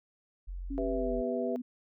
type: tone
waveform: sine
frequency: 44.74 Hz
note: F1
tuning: 43 cents sharp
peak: -36 dBFS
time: 0.47-1.22 s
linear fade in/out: 20 ms
type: tone with pitch glide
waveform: sine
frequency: 276.5 to 247.8 Hz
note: C#4 to B3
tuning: -4 to +6 cents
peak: -34 dBFS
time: 0.7-1.62 s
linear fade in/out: 10 ms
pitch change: -190 cents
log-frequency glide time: 0.84-1.13 s
type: chord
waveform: sine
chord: E minor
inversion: first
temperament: equal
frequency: 392 / 493.9 / 659.3 Hz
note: G4 / B4 / E5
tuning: 0 / 0 / 0 cents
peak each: -35 dBFS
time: 0.78-1.56 s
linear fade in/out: 0 ms
effects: none